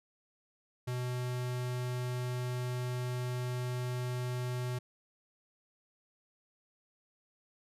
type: tone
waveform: square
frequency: 124.6 Hz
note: B2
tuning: 16 cents sharp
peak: -34 dBFS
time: 0.87-4.79 s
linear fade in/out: 10 ms
effects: resampled to 32000 Hz